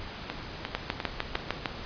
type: two click trains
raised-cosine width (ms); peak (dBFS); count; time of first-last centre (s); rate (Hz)
0.3; -15 / -11; 4 / 7; 0.3-1.353 / 0.75-1.658; 2.85 / 6.61
effects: pink hiss -40 dBFS RMS until 1.85 s + resampled to 11025 Hz